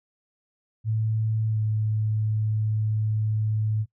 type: tone with pitch glide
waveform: sine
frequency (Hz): 110 to 108.11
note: A2 to A2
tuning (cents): 0 to -30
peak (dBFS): -22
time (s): 0.84-3.86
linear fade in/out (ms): 50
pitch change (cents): -30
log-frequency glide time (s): 1.49-1.59
effects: noise-tail reverb RT60 0.1 s tail -20 dB re dry